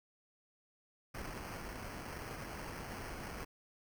pink noise with sample-and-hold, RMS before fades -45 dBFS, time 1.14-3.45 s, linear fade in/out 10 ms, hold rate 3675 Hz, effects none

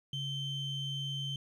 triangle ring-modulated tone, 1619 Hz, G#6, 45 cents flat, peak -29 dBFS, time 0.13-1.36 s, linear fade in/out 2 ms, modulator 1480 Hz, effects tanh soft clip ceiling -25 dBFS

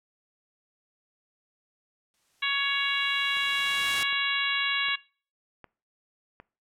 white noise with exponential growth, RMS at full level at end -32 dBFS, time 2.14-4.03 s, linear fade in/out 0 ms, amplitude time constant 410 ms
harmonic tone, 558 Hz, C#5, 11 cents sharp, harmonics 2 / 3 / 4 / 5 / 6 / 7, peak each -34 / -31 / -30 / -31 / -33 / -34 dBFS, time 2.42-4.96 s, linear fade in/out 10 ms
click train, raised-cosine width 0.5 ms, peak -30 dBFS, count 5, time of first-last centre 3.37-6.4 s, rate 1.32 Hz
effects noise-tail reverb RT60 0.4 s tail -22 dB re dry + low-pass 10000 Hz 12 dB/octave

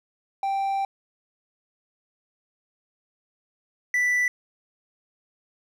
triangle tone pair in turn, 784 / 1975.6 Hz, G5 / B6, 0 / 0 cents, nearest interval octave + major third, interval 1600 cents, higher second, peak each -21 / -18 dBFS, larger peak second, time 0.43-0.85 / 3.94-4.28 s, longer first, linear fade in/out 2 ms, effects none

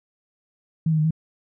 sine tone with pitch steps, 161.1 / 157 / 153.5 / 159.9 Hz, E3 / D#3 / D#3 / D#3, -39 / +16 / -23 / +48 cents, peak -17 dBFS, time 0.86-1.108 s, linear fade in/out 5 ms, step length 62 ms, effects none

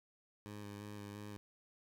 15% pulse tone with vibrato, 103 Hz, G#2, 14 cents flat, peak -40 dBFS, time 0.46-1.37 s, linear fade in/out 0 ms, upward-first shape square, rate 2.9 Hz, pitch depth 18 cents each way, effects none

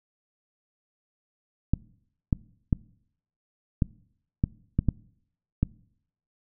clicks, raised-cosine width 5 ms, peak -9 dBFS, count 8, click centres 1.736 / 2.328 / 2.728 / 3.822 / 4.439 / 4.79 / 4.887 / 5.63 s, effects noise-tail reverb RT60 0.7 s tail -23 dB re dry

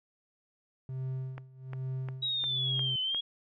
triangle tone with tremolo, 130.81 Hz, C3, in tune, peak -30 dBFS, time 0.89-2.96 s, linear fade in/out 2 ms, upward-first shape sine, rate 1.2 Hz, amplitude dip 90%
click train, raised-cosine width 0.5 ms, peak -28 dBFS, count 6, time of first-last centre 1.38-3.147 s, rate 2.83 Hz
sine exponential two-way sweep, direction down then up, 3858 to 3022 to 3326 Hz, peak -29 dBFS, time 2.22-3.21 s, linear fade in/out 10 ms, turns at 3.01 s
effects none

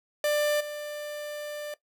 45% pulse tone with level steps, 593 Hz, D5, 17 cents sharp, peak -23 / -34 dBFS, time 0.24-1.74 s, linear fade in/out 2 ms, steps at 0.6 s, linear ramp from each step 10 ms, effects noise-tail reverb RT60 0.1 s tail -17 dB re dry

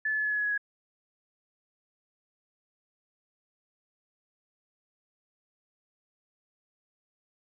sine tone with pitch steps, 1736 / 1726 / 1716.1 / 1706.2 / 1696.3 / 1686.6 / 1676.9 / 1667.2 Hz, A6 / A6 / A6 / G#6 / G#6 / G#6 / G#6 / G#6, -24 / -34 / -44 / +46 / +36 / +26 / +16 / +6 cents, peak -26 dBFS, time 0.05-0.578 s, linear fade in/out 5 ms, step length 66 ms, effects none

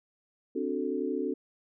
sine chord, D dominant seventh, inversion third, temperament equal, 261.6 / 293.7 / 370 / 440 Hz, C4 / D4 / F#4 / A4, 0 / 0 / 0 / 0 cents, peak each -34 dBFS, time 0.55-1.34 s, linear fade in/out 10 ms, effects none

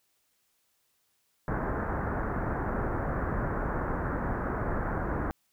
pink low-pass noise, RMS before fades -31 dBFS, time 1.48-5.31 s, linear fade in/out 0 ms, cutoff 1700 Hz, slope 48 dB/octave, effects white hiss -73 dBFS RMS until 5.52 s

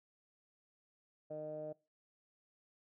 15% pulse tone with low-pass filter, 153.4 Hz, D#3, 24 cents flat, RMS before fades -44 dBFS, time 1.3-1.73 s, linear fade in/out 10 ms, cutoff 610 Hz, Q 7, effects noise-tail reverb RT60 0.3 s tail -22 dB re dry

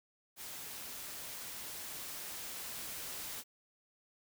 white noise with level ramp, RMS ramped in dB -46 to -43 dBFS, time 0.36-3.44 s, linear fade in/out 50 ms, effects none

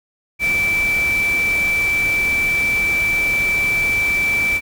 sine tone in noise, 2326 Hz, D7, 17 cents flat, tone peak -15 dBFS, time 0.39-4.61 s, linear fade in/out 50 ms, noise pink, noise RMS -29 dBFS, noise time 0.39-4.61 s, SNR +11 dB, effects none

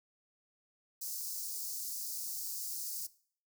white high-pass noise, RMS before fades -40 dBFS, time 1.01-3.07 s, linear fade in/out 10 ms, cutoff 4700 Hz, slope 48 dB/octave, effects noise-tail reverb RT60 0.5 s tail -19 dB re dry

